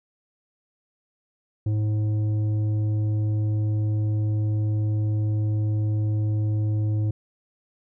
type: tone with tanh clipping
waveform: sine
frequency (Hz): 106.5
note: G#2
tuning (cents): +44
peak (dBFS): -22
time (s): 1.66-7.11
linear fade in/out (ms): 5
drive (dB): 8
effects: none